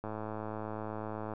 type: click train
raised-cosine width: 1 ms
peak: -25 dBFS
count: 141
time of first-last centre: 0.04-1.336 s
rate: 108 Hz
effects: none